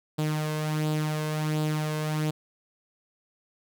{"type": "tone with flanger", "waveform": "sawtooth", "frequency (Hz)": 153.6, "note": "D#3", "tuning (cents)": -22, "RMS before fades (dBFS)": -28, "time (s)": [0.18, 2.31], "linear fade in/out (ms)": 10, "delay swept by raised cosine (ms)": [0.24, 1.94], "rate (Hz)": 1.4, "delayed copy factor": 0.5, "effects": []}